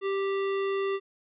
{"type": "tone", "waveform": "square", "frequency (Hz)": 392, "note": "G4", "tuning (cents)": 0, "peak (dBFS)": -27, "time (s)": [0.01, 1], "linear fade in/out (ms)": 50, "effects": ["resampled to 8000 Hz"]}